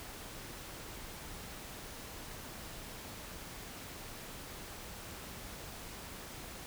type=silence; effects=pink hiss -47 dBFS RMS until 6.66 s